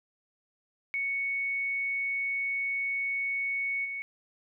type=tone with level steps; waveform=sine; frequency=2220 Hz; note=C#7; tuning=2 cents sharp; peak=-28 / -33 dBFS; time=0.94-4.02 s; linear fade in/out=0 ms; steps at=3.84 s; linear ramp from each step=20 ms; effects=none